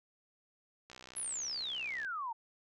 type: click train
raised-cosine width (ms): 0.2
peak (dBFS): -33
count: 74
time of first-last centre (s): 0.9-2.048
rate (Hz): 63.6
type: exponential sweep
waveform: sine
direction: down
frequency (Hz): 11130 to 880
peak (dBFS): -36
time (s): 1.16-2.33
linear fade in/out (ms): 10
effects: none